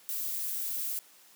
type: noise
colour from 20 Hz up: violet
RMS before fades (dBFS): -34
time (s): 0.09-0.99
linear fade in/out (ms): 0
effects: white hiss -58 dBFS RMS until 1.35 s + high-pass 200 Hz 12 dB/octave